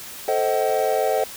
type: chord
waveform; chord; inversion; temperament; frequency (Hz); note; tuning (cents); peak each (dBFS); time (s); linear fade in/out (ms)
triangle; A diminished seventh; none; just; 440 / 528 / 633.6 / 760.3; A4 / C5 / Eb5 / Gb5; 0 / +16 / +31 / +47; -22; 0.28-1.24; 2
effects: white hiss -37 dBFS RMS until 1.36 s